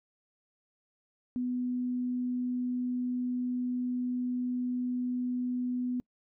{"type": "tone", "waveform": "sine", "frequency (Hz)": 248.5, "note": "B3", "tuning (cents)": 11, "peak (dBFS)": -29, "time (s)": [1.36, 6], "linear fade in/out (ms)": 0, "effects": ["noise-tail reverb RT60 0.1 s tail -26 dB re dry"]}